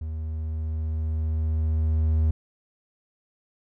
triangle tone with level ramp, 78.8 Hz, D#2, 23 cents sharp, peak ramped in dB -27 to -16 dBFS, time 0.01-2.31 s, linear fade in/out 5 ms, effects none

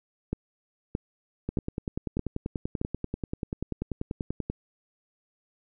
two click trains, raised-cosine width 3 ms, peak -15 / -17 dBFS, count 5 / 32, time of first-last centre 0.33-2.814 / 1.49-4.5 s, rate 1.61 / 10.3 Hz, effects none

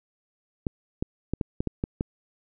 clicks, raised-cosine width 3 ms, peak -13 dBFS, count 8, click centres 0.668 / 1.025 / 1.336 / 1.412 / 1.605 / 1.673 / 1.839 / 2.009 s, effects none

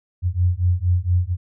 sine beating tone pair, 87.31 / 91.61 Hz, F2 / F#2, 0 / -17 cents, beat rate 4.3 Hz, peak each -19 dBFS, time 0.22-1.37 s, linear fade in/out 50 ms, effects none

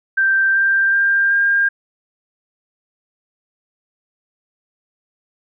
sine tone with pitch steps, 1568 / 1580.7 / 1593.6 / 1606.5 Hz, G6 / G6 / G6 / G6, 0 / +14 / +28 / +42 cents, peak -12 dBFS, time 0.17-1.69 s, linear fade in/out 10 ms, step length 380 ms, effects none

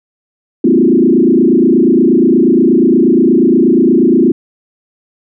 sine tone with frequency modulation, 293.7 Hz, D4, in tune, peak -5 dBFS, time 0.64-4.32 s, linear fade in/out 5 ms, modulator 28.4 Hz, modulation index 2.8, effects none

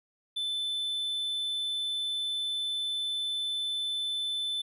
triangle tone, 3520 Hz, A7, in tune, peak -28 dBFS, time 0.36-4.62 s, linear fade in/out 10 ms, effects resampled to 32000 Hz

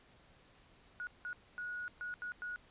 sine tone bursts at uneven times, 1456 Hz, F#6, 28 cents flat, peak -39 dBFS, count 6, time 1-1.07 / 1.25-1.33 / 1.58-1.88 / 2.01-2.14 / 2.22-2.32 / 2.42-2.56 s, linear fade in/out 0 ms, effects pink hiss -64 dBFS RMS until 2.7 s + resampled to 8000 Hz

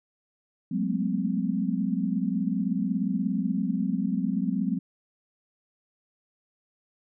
sine tone cluster, 181.1 / 201.5 / 217.9 / 226.9 / 258.6 Hz, F#3 / G3 / A3 / A#3 / C4, -37 / +48 / -17 / -47 / -20 cents, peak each -29 / -29 / -34 / -34 / -30 dBFS, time 0.71-4.79 s, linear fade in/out 10 ms, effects none

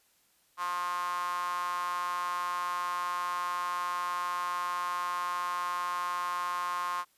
sawtooth tone with high-pass filter, 177.3 Hz, F3, 26 cents sharp, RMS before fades -33 dBFS, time 0.57-7.05 s, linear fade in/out 50 ms, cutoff 1100 Hz, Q 9.6, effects white hiss -68 dBFS RMS until 7.17 s + resampled to 32000 Hz

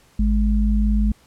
sine tone pair together, 52.52 / 210.4 Hz, G#1 / G#3, +20 / +23 cents, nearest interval 2 octaves, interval 2403 cents, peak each -16 / -20 dBFS, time 0.19-1.12 s, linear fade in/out 5 ms, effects pink hiss -55 dBFS RMS until 1.26 s + low-pass 12000 Hz 12 dB/octave

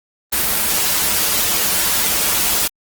white noise with comb filter, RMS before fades -17 dBFS, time 0.32-2.68 s, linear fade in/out 10 ms, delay 7.6 ms, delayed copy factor -0.55, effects Opus 24 kbps

